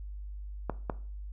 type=clicks; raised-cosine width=1 ms; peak=-16 dBFS; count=2; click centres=0.697 / 0.898 s; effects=noise-tail reverb RT60 0.4 s tail -17 dB re dry + added 50 Hz sine -38 dBFS peak until 1.32 s